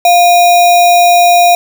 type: tone with sample-and-hold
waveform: sine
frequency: 700 Hz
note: F5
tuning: 4 cents sharp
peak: -3 dBFS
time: 0.05-1.55 s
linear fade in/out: 2 ms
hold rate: 3150 Hz
effects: none